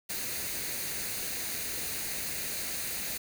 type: noise with comb filter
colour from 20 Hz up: white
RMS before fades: -35 dBFS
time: 0.09-3.18 s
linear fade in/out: 10 ms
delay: 0.46 ms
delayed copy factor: +0.5
effects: none